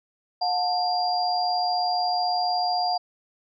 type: tone cluster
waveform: sine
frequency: 721 / 877 / 4778 Hz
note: F#5 / A5 / D8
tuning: -45 / -6 / +29 cents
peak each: -23 / -31 / -28 dBFS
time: 0.41-2.98 s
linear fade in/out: 10 ms
effects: none